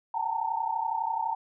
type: tone cluster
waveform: sine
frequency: 761 / 830 / 888 / 920 Hz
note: F#5 / G#5 / A5 / A#5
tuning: +48 / -1 / +16 / -23 cents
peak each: -36 / -38 / -31 / -30 dBFS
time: 0.14-1.35 s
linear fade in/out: 5 ms
effects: none